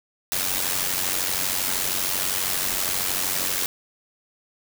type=noise with amplitude modulation; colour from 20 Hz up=white; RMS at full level=-22 dBFS; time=0.32-3.66 s; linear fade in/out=0 ms; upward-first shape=sine; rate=92.7 Hz; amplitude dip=65%; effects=none